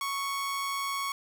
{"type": "tone with amplitude modulation", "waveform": "sawtooth", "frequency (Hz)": 1108.7, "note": "C#6", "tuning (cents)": 0, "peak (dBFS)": -25, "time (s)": [0.01, 1.12], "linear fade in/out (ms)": 2, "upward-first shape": "sine", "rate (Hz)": 185, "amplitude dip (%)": 30, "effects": []}